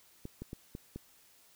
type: clicks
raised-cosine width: 3 ms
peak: -28 dBFS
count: 5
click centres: 0.254 / 0.42 / 0.531 / 0.751 / 0.96 s
effects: white hiss -63 dBFS RMS until 1.55 s